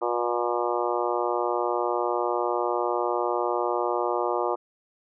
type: harmonic tone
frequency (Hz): 120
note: B2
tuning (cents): -49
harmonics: 3 / 4 / 5 / 6 / 7 / 8 / 9 / 10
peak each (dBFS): -29 / -30 / -31 / -32 / -32 / -33 / -34 / -34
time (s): 0.01-4.56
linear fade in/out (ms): 20
effects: none